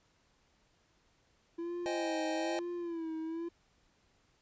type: tone with vibrato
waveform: triangle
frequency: 334.1 Hz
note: E4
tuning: 23 cents sharp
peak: -34 dBFS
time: 1.58-3.49 s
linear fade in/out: 10 ms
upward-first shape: sine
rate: 1.1 Hz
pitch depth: 80 cents each way
type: chord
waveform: square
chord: Ab major seventh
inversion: first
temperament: equal with one note detuned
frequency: 523.3 / 622.3 / 779.9 / 830.6 Hz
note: C5 / Eb5 / G5 / Ab5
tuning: 0 / 0 / -9 / 0 cents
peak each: -42 / -38 / -44 / -42 dBFS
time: 1.86-2.59 s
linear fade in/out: 0 ms
effects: pink hiss -71 dBFS RMS until 4.41 s + resampled to 16000 Hz